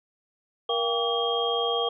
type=tone cluster; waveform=sine; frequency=471.3 / 689 / 789 / 1146 / 3232 Hz; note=A#4 / F5 / G5 / D6 / G#7; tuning=+19 / -24 / +11 / -43 / -48 cents; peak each=-27 / -32 / -32 / -32 / -28 dBFS; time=0.69-1.89 s; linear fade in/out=5 ms; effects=none